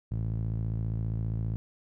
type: tone with band-pass filter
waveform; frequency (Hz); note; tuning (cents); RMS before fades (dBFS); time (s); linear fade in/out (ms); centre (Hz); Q
sawtooth; 55; A1; 0; -31; 0.11-1.56; 0; 120; 2.3
effects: none